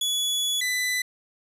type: tone pair in turn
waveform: sawtooth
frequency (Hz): 3400 / 1997.3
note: G#7 / B6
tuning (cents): +40 / +19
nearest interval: major sixth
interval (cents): 921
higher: first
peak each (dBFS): -20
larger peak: neither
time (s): 0.01-0.61 / 0.61-1.02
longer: first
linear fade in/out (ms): 5
effects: resampled to 32000 Hz